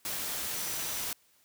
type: tone in noise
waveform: sine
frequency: 5900 Hz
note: F#8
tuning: 6 cents flat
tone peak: -44 dBFS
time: 0.55-1.04 s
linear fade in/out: 2 ms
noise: white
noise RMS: -35 dBFS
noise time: 0.05-1.13 s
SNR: -12 dB
effects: white hiss -66 dBFS RMS until 1.44 s